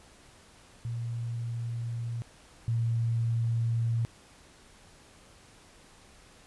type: tone pair in turn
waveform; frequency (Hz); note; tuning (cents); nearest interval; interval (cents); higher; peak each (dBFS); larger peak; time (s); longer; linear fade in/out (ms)
sine; 117.3 / 115.55; A#2 / A#2; +11 / -15; unison; 26; first; -31 / -25; second; 0.85-2.22 / 2.68-4.05; neither; 0
effects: pink hiss -56 dBFS RMS until 6.46 s + resampled to 24000 Hz